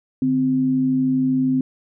sine tone pair together, 147.2 / 259.9 Hz, D3 / C4, +4 / -11 cents, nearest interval minor seventh, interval 985 cents, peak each -27 / -16 dBFS, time 0.22-1.61 s, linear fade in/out 2 ms, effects none

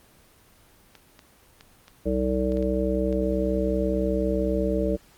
clicks, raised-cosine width 0.2 ms, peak -28 dBFS, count 8, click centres 0.953 / 1.192 / 1.609 / 1.881 / 2.521 / 2.571 / 2.626 / 3.127 s
harmonic tone, 64 Hz, C2, 38 cents flat, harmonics 1 / 3 / 5 / 7 / 9, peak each -28 / -28 / -28 / -28 / -28 dBFS, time 2.05-4.97 s, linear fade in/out 20 ms
effects pink hiss -56 dBFS RMS until 5.17 s + Opus 24 kbps

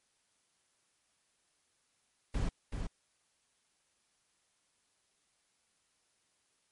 brown noise with echo, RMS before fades -32 dBFS, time 2.34-2.49 s, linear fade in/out 5 ms, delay 380 ms, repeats 1, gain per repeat -5 dB, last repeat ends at 2.87 s, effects white hiss -75 dBFS RMS until 6.71 s + MP3 48 kbps

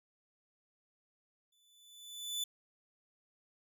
sawtooth tone with exponential growth, 3490 Hz, A7, 15 cents flat, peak -30 dBFS, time 1.52-2.44 s, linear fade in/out 5 ms, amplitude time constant 200 ms, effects none

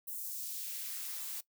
blue noise with high-pass filter sweep, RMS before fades -41 dBFS, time 0.07-1.41 s, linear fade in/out 10 ms, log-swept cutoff 11000 to 400 Hz, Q 0.89, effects noise-tail reverb RT60 0.1 s tail -19 dB re dry

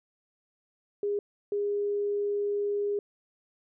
sine tone bursts at uneven times, 408.6 Hz, G#4, 28 cents flat, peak -26 dBFS, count 2, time 1.03-1.19 / 1.52-2.99 s, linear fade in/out 2 ms, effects none

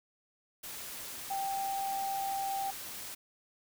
sine tone in noise, 784 Hz, G5, in tune, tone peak -32 dBFS, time 1.3-2.71 s, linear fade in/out 10 ms, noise white, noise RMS -43 dBFS, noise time 0.63-3.15 s, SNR +8 dB, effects none

